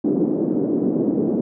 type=band-pass noise; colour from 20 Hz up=white; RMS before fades=-20 dBFS; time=0.04-1.41 s; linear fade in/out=5 ms; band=210 to 350 Hz; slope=24 dB/octave; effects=none